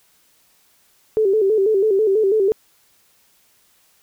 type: tone with vibrato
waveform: sine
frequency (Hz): 411.2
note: G#4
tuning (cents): -17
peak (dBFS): -13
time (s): 1.17-2.52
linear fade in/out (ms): 0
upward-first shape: square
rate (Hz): 6.1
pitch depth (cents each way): 100
effects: white hiss -58 dBFS RMS until 4.02 s